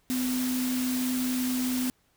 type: tone in noise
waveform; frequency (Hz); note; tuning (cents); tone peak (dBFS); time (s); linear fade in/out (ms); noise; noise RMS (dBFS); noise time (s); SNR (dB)
sine; 253.4; B3; +45; -26; 0.1-1.9; 0; white; -35; 0.1-1.9; +6
effects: pink hiss -68 dBFS RMS until 2.16 s